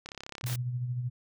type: click train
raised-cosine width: 0.2 ms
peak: -23 dBFS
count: 17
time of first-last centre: 0.06-0.528 s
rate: 34.2 Hz
type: tone with tremolo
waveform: sine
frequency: 123.47 Hz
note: B2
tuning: in tune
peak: -28 dBFS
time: 0.43-1.1 s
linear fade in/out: 20 ms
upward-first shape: sine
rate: 13 Hz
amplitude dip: 45%
type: noise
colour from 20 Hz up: white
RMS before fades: -39 dBFS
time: 0.46-0.56 s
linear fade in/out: 5 ms
effects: none